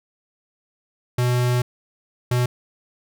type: tone bursts at uneven times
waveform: square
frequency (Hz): 123.47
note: B2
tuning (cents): 0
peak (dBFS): -18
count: 2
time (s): 1.18-1.62 / 2.31-2.46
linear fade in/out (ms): 5
effects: none